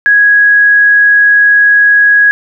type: tone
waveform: sine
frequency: 1661.2 Hz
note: G#6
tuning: in tune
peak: -3 dBFS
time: 0.06-2.31 s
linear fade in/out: 0 ms
effects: none